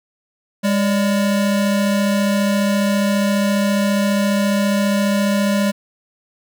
square tone pair together, 202.9 / 574 Hz, G#3 / D5, -40 / -40 cents, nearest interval octave + tritone, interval 1800 cents, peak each -16 / -24 dBFS, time 0.63-5.72 s, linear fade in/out 20 ms, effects none

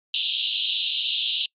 pink band-pass noise, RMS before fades -26 dBFS, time 0.14-1.46 s, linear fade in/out 2 ms, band 2800 to 3900 Hz, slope 96 dB/octave, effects noise-tail reverb RT60 0.1 s tail -26 dB re dry + MP3 64 kbps

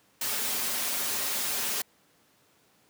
white noise with comb filter, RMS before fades -30 dBFS, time 0.21-1.82 s, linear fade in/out 5 ms, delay 6.1 ms, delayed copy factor -0.75, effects pink hiss -64 dBFS RMS until 2.89 s + high-pass 150 Hz 12 dB/octave

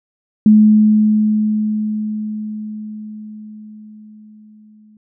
sine tone with exponential decay, 213.7 Hz, G#3, 50 cents sharp, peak -4 dBFS, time 0.46-4.97 s, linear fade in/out 2 ms, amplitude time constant 980 ms, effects none

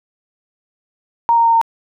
sine tone with pitch steps, 932.3 / 926.4 / 920.5 / 914.7 Hz, A#5 / A#5 / A#5 / A#5, 0 / -11 / -22 / -33 cents, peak -9 dBFS, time 1.29-1.614 s, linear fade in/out 0 ms, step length 81 ms, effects none

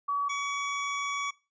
sine / 25% pulse tone pair in turn, 1137 / 1131.7 Hz, C#6 / C#6, +44 / +35 cents, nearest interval unison, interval 9 cents, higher first, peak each -26 dBFS, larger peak neither, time 0.08-0.29 / 0.29-1.31 s, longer second, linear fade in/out 10 ms, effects noise-tail reverb RT60 0.3 s tail -20 dB re dry + resampled to 16000 Hz

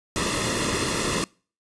pink noise with comb filter, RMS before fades -25 dBFS, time 0.16-1.24 s, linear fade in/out 0 ms, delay 1.3 ms, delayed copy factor -0.7, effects noise-tail reverb RT60 0.4 s tail -25 dB re dry + resampled to 22050 Hz

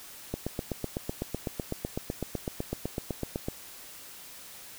click train, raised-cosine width 2 ms, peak -17 dBFS, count 26, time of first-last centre 0.34-3.485 s, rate 7.95 Hz, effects white hiss -47 dBFS RMS until 4.78 s

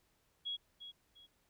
sine tone with echo, 3323 Hz, G#7, in tune, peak -37 dBFS, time 0.45-0.57 s, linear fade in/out 20 ms, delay 350 ms, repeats 2, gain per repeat -10 dB, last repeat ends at 1.27 s, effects pink hiss -75 dBFS RMS until 1.49 s

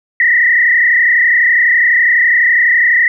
sine tone with frequency modulation, 1922 Hz, B6, 48 cents flat, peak -7 dBFS, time 0.2-3.08 s, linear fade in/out 2 ms, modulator 32 Hz, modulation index 2.7, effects none

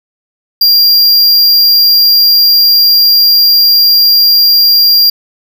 square tone, 4773 Hz, D8, 27 cents sharp, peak -4 dBFS, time 0.61-5.1 s, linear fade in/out 5 ms, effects none

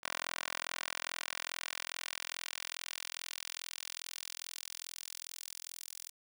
10% pulse tone with high-pass filter sweep, 42.39 Hz, E1, 49 cents sharp, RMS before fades -43 dBFS, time 0.03-6.1 s, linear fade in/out 10 ms, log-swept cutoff 1200 to 6500 Hz, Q 0.8, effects none

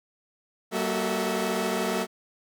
sawtooth tone cluster, 192.4 / 234.5 / 371.7 / 443 / 649 Hz, G3 / A#3 / F#4 / A4 / E5, -32 / +11 / +8 / +12 / -27 cents, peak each -28 dBFS, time 0.71-2.07 s, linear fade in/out 50 ms, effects none

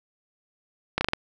slowing click train, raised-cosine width 0.3 ms, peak -7 dBFS, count 5, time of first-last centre 0.98-1.134 s, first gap 30 ms, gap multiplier 1.17, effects none

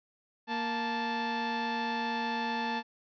sawtooth tone pair together, 233.1 / 877 Hz, A#3 / A5, 0 / -6 cents, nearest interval octave + major seventh, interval 2294 cents, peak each -31 / -28 dBFS, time 0.47-2.83 s, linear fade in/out 50 ms, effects resampled to 11025 Hz

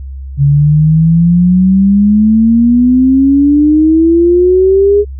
sine exponential sweep, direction up, 138.59 to 415.3 Hz, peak -4 dBFS, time 0.37-5.05 s, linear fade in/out 50 ms, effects added 67 Hz sine -21 dBFS peak until 5.19 s

